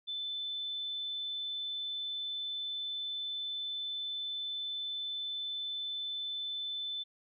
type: tone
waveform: sine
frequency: 3520 Hz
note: A7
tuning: in tune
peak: -35 dBFS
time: 0.07-7.04 s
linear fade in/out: 20 ms
effects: none